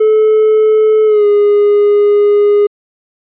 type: tone with pitch glide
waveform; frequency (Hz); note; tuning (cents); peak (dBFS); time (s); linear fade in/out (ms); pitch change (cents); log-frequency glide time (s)
triangle; 433 to 412; A4 to G#4; -28 to -14; -3; 0-2.67; 10; -86; 1.05-1.26
effects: tanh soft clip ceiling 0 dBFS + resampled to 8000 Hz